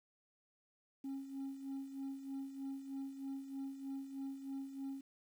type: tone with tremolo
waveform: sine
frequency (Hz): 271.9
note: C#4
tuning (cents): -33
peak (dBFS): -37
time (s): 1.04-5.01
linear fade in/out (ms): 5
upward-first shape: sine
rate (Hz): 3.2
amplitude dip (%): 70
effects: tanh soft clip ceiling -39 dBFS + 11-bit